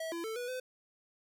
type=tone with pitch steps; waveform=square; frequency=648 / 337.6 / 443 / 488.8 / 509 Hz; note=E5 / E4 / A4 / B4 / C5; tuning=-30 / +41 / +12 / -18 / -48 cents; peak=-37 dBFS; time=0-0.6 s; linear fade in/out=5 ms; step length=120 ms; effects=none